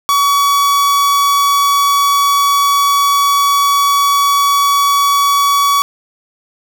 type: tone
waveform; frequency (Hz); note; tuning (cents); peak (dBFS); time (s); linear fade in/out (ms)
45% pulse; 1132; C#6; +36; -9; 0.09-5.82; 0
effects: none